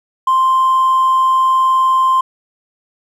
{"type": "tone with hard clipping", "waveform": "triangle", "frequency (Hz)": 1046.5, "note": "C6", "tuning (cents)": 0, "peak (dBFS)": -9, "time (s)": [0.27, 2.21], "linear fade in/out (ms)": 5, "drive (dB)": 2, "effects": []}